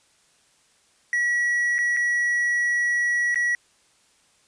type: tone with dropouts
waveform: triangle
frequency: 1928 Hz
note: B6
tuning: 42 cents flat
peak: -18 dBFS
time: 1.13-3.55 s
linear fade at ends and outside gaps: 1 ms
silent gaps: 1.783-1.788 / 1.966-1.97 / 3.345-3.357 s
effects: white hiss -61 dBFS RMS until 4.47 s + resampled to 22050 Hz